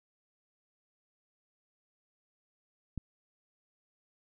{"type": "click", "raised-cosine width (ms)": 5, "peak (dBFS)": -24, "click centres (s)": 2.977, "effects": []}